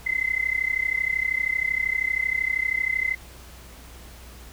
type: tone with amplitude modulation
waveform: sine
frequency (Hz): 2054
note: C7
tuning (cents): -33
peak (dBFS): -18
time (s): 0.06-3.15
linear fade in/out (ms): 10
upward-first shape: sine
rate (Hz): 32.8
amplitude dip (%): 90
effects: added 60 Hz sine -44 dBFS peak until 4.52 s + pink hiss -47 dBFS RMS until 4.52 s